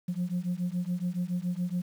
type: beating tone pair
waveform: sine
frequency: 174.61 / 181.71 Hz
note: F3 / F#3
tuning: 0 / -31 cents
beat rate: 7.1 Hz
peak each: -30 dBFS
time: 0.08-1.82 s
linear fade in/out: 10 ms
effects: tanh soft clip ceiling -24 dBFS + 9-bit